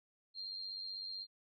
sine tone with amplitude modulation, 4196 Hz, C8, 4 cents sharp, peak -39 dBFS, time 0.34-1.27 s, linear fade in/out 50 ms, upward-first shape sine, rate 95.9 Hz, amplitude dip 55%, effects none

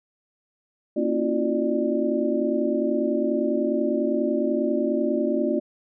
sine tone cluster, 233.4 / 275.8 / 330.1 / 360.2 / 594 Hz, A#3 / C#4 / E4 / F#4 / D5, +2 / -9 / +2 / -46 / +20 cents, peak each -27 dBFS, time 0.96-5.6 s, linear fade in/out 10 ms, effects none

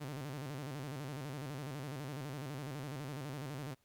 sawtooth tone with vibrato, 139.7 Hz, C#3, 14 cents sharp, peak -37 dBFS, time 0-3.75 s, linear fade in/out 20 ms, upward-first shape square, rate 12 Hz, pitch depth 120 cents each way, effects pink hiss -75 dBFS RMS until 3.84 s + Opus 48 kbps

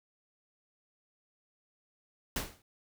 pink noise with exponential decay, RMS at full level -30 dBFS, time 2.36-2.62 s, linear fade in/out 2 ms, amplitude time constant 55 ms, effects none

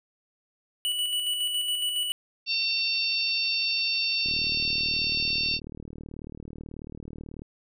square tone with tremolo, 2952 Hz, F#7, 5 cents flat, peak -25 dBFS, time 0.85-2.12 s, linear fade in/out 0 ms, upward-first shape square, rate 7.2 Hz, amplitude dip 35%
harmonic tone, 906 Hz, A#5, 50 cents flat, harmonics 3 / 4 / 5 / 6, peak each -28 / -34 / -27 / -35 dBFS, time 2.46-5.6 s, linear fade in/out 50 ms
click train, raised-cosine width 3 ms, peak -27 dBFS, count 122, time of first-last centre 4.26-7.419 s, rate 38.3 Hz
effects none

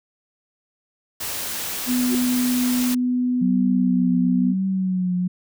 white noise, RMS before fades -28 dBFS, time 1.2-2.95 s, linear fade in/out 10 ms
sine tone, 248.9 Hz, B3, 14 cents sharp, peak -18 dBFS, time 1.86-4.55 s, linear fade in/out 50 ms
sine tone with exponential growth, 366.9 Hz, F#4, 15 cents flat, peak -21 dBFS, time 2.03-2.15 s, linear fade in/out 0 ms, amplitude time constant 26 ms
sine tone with vibrato, 185.4 Hz, F#3, 4 cents sharp, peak -19 dBFS, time 3.41-5.28 s, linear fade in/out 10 ms, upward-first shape triangle, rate 1 Hz, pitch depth 59 cents each way
effects none

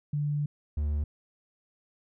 sine / triangle tone pair in turn, 146.83 / 74.1 Hz, D3 / D2, 0 / +16 cents, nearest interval octave, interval 1184 cents, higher first, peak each -26 / -24 dBFS, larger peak second, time 0.13-0.46 / 0.77-1.04 s, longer first, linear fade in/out 5 ms, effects none

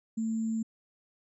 sine tone with sample-and-hold, 223.5 Hz, A3, 27 cents sharp, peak -28 dBFS, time 0.17-0.63 s, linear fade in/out 10 ms, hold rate 7350 Hz, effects resampled to 22050 Hz

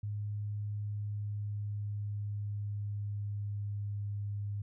sine tone with pitch glide, 103.83 to 102.16 Hz, G#2 to G#2, 0 to -28 cents, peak -34 dBFS, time 0.03-4.62 s, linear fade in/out 5 ms, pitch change -28 cents, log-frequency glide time 0.76-4.11 s, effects none

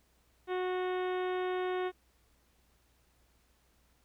harmonic tone with a mistuned harmonic, 366.7 Hz, F#4, 15 cents flat, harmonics 1 / 2 / 3 / 4 / 5 / 6 / 7 / 8 / 9 / 10, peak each -32 / -39 / -43 / -46 / -47 / -50 / -54 / -56 / -56 / -55 dBFS, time 0.47-1.92 s, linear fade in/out 50 ms, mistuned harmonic 9, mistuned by -30 cents, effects added 60 Hz sine -70 dBFS peak until 4.04 s + pink hiss -71 dBFS RMS until 4.04 s

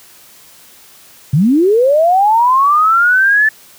sine linear sweep, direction up, 126.6 to 1760 Hz, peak -7 dBFS, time 1.33-3.49 s, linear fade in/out 5 ms, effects white hiss -42 dBFS RMS until 3.78 s + high-pass 60 Hz 12 dB/octave

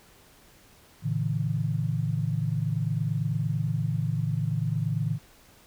sine tone cluster, 112.3 / 140.9 / 161.4 Hz, A2 / C#3 / E3, +36 / +29 / -36 cents, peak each -29 dBFS, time 1.02-5.19 s, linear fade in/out 50 ms, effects pink hiss -56 dBFS RMS until 5.66 s

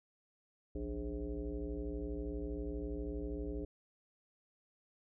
sine tone with frequency modulation, 180.2 Hz, F#3, 45 cents flat, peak -37 dBFS, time 0.75-3.65 s, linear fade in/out 5 ms, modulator 116 Hz, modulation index 2.5, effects none

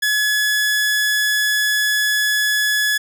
sawtooth tone, 1700 Hz, G#6, 40 cents sharp, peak -12 dBFS, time 0.02-2.98 s, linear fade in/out 10 ms, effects none

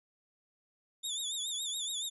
25% pulse tone with vibrato, 3575 Hz, A7, 27 cents sharp, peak -30 dBFS, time 1.03-2.1 s, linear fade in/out 20 ms, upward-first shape triangle, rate 7.1 Hz, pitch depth 120 cents each way, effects resampled to 32000 Hz

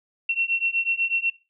sine beating tone pair, 2715 / 2723.1 Hz, F7 / F7, -50 / -44 cents, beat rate 8.1 Hz, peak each -25 / -24 dBFS, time 0.29-1.3 s, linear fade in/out 5 ms, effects noise-tail reverb RT60 0.3 s tail -18 dB re dry

